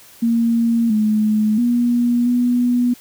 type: tone with pitch steps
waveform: sine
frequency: 231.7 / 214.1 / 240.4 / 244.4 Hz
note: A#3 / A3 / B3 / B3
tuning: -10 / -47 / -46 / -18 cents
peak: -13 dBFS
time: 0.22-2.94 s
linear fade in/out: 10 ms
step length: 680 ms
effects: white hiss -45 dBFS RMS until 3 s